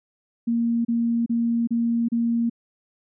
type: tone bursts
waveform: sine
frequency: 233.2 Hz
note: A#3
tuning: 1 cent sharp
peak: -19 dBFS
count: 5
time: 0.47-2.498 s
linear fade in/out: 10 ms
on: 380 ms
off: 32 ms
effects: none